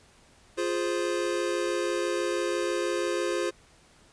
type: chord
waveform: square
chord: F minor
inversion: none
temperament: equal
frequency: 349.2 / 415.3 / 523.3 Hz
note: F4 / Ab4 / C5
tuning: 0 / 0 / 0 cents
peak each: -30 / -33 / -32 dBFS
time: 0.57-3.51 s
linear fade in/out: 20 ms
effects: pink hiss -58 dBFS RMS until 4.12 s + resampled to 22050 Hz